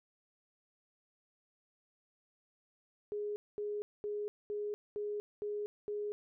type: tone bursts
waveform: sine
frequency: 415.5 Hz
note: G#4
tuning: 1 cent sharp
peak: -35 dBFS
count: 7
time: 3.12-6.12 s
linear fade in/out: 0 ms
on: 240 ms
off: 220 ms
effects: none

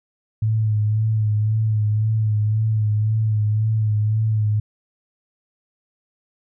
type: tone with vibrato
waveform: sine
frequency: 108 Hz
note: A2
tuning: 32 cents flat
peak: -16 dBFS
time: 0.42-4.6 s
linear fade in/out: 5 ms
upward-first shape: sine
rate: 1.9 Hz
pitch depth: 37 cents each way
effects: none

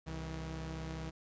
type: tone pair together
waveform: sawtooth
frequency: 65.38 / 160.8 Hz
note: C2 / E3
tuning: -1 / -43 cents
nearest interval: octave + major third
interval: 1558 cents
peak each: -39 / -38 dBFS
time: 0.06-1.11 s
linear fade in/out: 20 ms
effects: resampled to 16000 Hz + 12-bit

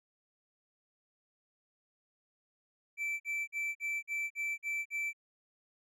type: tone bursts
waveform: triangle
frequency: 2328 Hz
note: D7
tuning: 16 cents flat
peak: -31 dBFS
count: 8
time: 2.97-5.132 s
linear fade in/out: 50 ms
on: 230 ms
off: 46 ms
effects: none

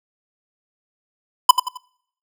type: tone with echo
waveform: square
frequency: 1004 Hz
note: B5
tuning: 28 cents sharp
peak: -4 dBFS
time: 1.49-1.51 s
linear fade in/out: 5 ms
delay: 88 ms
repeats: 3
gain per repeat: -9 dB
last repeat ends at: 1.774 s
effects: noise-tail reverb RT60 0.7 s tail -25 dB re dry

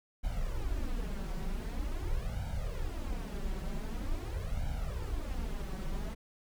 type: noise with flanger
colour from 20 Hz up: brown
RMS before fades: -35 dBFS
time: 0.23-6.15 s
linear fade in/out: 20 ms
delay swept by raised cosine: 1.3 to 5.3 ms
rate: 0.45 Hz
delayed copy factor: +0.85
effects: none

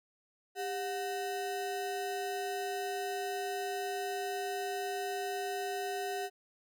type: ring-modulated tone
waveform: square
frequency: 563 Hz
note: C#5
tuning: 27 cents sharp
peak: -32 dBFS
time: 0.55-6.3 s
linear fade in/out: 50 ms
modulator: 165 Hz
effects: none

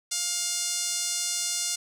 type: tone with band-pass filter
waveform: 5% pulse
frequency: 706 Hz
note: F5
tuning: 19 cents sharp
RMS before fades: -29 dBFS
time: 0.11-1.76 s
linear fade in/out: 10 ms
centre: 7700 Hz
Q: 1
effects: none

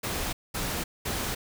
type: noise bursts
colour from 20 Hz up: pink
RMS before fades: -31 dBFS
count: 3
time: 0.03-1.35 s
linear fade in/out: 10 ms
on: 300 ms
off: 210 ms
effects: none

